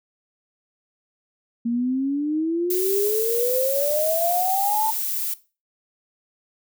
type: exponential sweep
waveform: sine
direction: up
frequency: 230.4 to 896 Hz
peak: -20 dBFS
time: 1.65-4.91 s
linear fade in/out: 10 ms
type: noise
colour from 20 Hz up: violet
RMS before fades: -26 dBFS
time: 2.7-5.34 s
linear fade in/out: 5 ms
effects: noise-tail reverb RT60 0.3 s tail -17 dB re dry